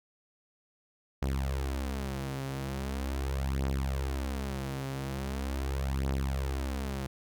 sawtooth beating tone pair, 67.2 / 67.61 Hz, C2 / C#2, +47 / -43 cents, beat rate 0.41 Hz, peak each -29 / -31 dBFS, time 1.22-7.07 s, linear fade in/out 5 ms, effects none

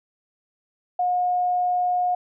sine tone, 720 Hz, F#5, 47 cents flat, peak -19 dBFS, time 0.99-2.15 s, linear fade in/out 5 ms, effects none

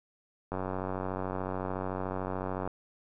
click train, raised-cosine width 1 ms, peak -20 dBFS, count 203, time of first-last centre 0.52-2.676 s, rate 93.7 Hz, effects none

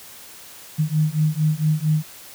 sine beating tone pair, 152.2 / 156.6 Hz, D#3 / D#3, -38 / +11 cents, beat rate 4.4 Hz, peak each -20 dBFS, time 0.78-2.04 s, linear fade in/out 20 ms, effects white hiss -42 dBFS RMS until 2.34 s + high-pass 60 Hz 12 dB/octave

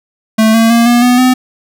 square tone with pitch steps, 220 / 226.4 / 233.1 / 239.9 / 246.9 / 254.2 Hz, A3 / A3 / A#3 / A#3 / B3 / C4, 0 / +50 / 0 / +50 / 0 / -50 cents, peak -6 dBFS, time 0.38-1.34 s, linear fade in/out 10 ms, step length 160 ms, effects none

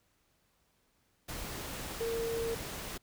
sine tone in noise, 459.3 Hz, A#4, 26 cents flat, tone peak -32 dBFS, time 2-2.55 s, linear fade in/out 10 ms, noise pink, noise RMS -41 dBFS, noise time 1.28-2.98 s, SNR +6 dB, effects pink hiss -73 dBFS RMS until 3.02 s

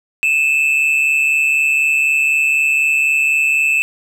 triangle tone pair together, 2493 / 2637 Hz, D#7 / E7, +3 / 0 cents, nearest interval minor second, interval 97 cents, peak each -18 / -11 dBFS, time 0.23-3.82 s, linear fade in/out 0 ms, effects none

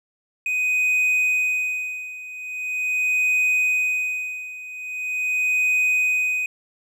triangle tone with tremolo, 2500 Hz, D#7, 8 cents sharp, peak -15 dBFS, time 0.46-6.46 s, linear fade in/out 2 ms, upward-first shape sine, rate 0.42 Hz, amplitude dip 85%, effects none

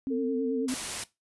sine tone with vibrato, 261.6 Hz, C4, in tune, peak -28 dBFS, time 0.07-0.74 s, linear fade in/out 0 ms, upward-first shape sine, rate 9.2 Hz, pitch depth 65 cents each way
sine tone, 449.5 Hz, A4, 37 cents sharp, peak -28 dBFS, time 0.1-0.67 s, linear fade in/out 20 ms
white noise, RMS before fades -34 dBFS, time 0.68-1.04 s, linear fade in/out 5 ms
effects noise-tail reverb RT60 0.2 s tail -18 dB re dry + resampled to 24000 Hz

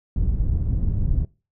pink low-pass noise, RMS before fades -21 dBFS, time 0.16-1.25 s, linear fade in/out 2 ms, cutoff 110 Hz, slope 12 dB/octave, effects noise-tail reverb RT60 0.3 s tail -21 dB re dry

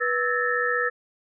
sine tone cluster, 489.5 / 1309 / 1722 / 1817 Hz, B4 / E6 / A6 / A#6, -15 / -13 / -38 / -45 cents, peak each -27 dBFS, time 0-0.9 s, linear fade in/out 20 ms, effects none

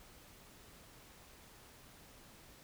silence, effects pink hiss -59 dBFS RMS until 2.63 s

